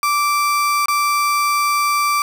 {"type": "tone with dropouts", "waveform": "35% pulse", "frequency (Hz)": 1170, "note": "D6", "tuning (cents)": -7, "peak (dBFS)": -13, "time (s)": [0.03, 2.22], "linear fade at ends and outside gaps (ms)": 1, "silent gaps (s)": [0.858, 0.883], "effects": []}